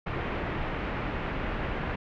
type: low-pass noise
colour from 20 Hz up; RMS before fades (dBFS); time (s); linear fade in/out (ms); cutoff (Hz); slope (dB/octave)
pink; -32; 0.06-1.96; 10; 2500; 24
effects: none